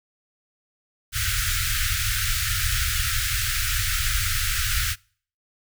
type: band-stop noise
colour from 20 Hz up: pink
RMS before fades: -24 dBFS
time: 1.12-4.96 s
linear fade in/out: 50 ms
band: 120 to 1300 Hz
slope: 96 dB/octave
effects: noise-tail reverb RT60 0.5 s tail -26 dB re dry